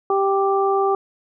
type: harmonic tone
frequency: 392 Hz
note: G4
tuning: in tune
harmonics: 1 / 2 / 3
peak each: -18 / -21 / -23 dBFS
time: 0.1-0.95 s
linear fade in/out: 2 ms
effects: none